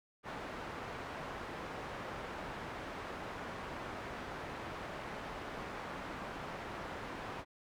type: low-pass noise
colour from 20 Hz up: white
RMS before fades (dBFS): -44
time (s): 0.23-7.45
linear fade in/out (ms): 50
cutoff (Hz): 1300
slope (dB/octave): 12
effects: none